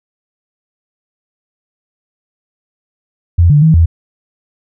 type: tone with pitch steps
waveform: sine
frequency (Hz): 85.9 / 147.1 / 159.4 / 83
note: F2 / D3 / D#3 / E2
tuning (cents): -28 / +3 / +42 / +12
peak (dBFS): -4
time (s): 3.38-3.86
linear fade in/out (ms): 10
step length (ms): 120
effects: none